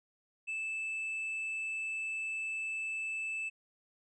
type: tone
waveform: triangle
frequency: 2630 Hz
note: E7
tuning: 5 cents flat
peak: -33 dBFS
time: 0.47-3.5 s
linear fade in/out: 20 ms
effects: resampled to 24000 Hz